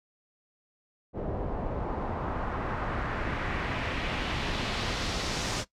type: noise with low-pass filter sweep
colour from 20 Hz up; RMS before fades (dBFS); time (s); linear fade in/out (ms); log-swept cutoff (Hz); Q
pink; -32; 1.13-5.65; 50; 580 to 6400; 1.4
effects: noise-tail reverb RT60 0.1 s tail -17 dB re dry